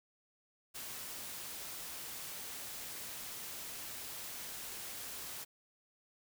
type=noise; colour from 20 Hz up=white; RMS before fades=-45 dBFS; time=0.74-5.45 s; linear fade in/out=20 ms; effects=none